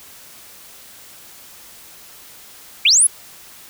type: linear sweep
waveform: sine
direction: up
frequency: 2182 to 11175 Hz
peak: -9 dBFS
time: 2.85-3.07 s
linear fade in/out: 5 ms
effects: white hiss -42 dBFS RMS until 3.69 s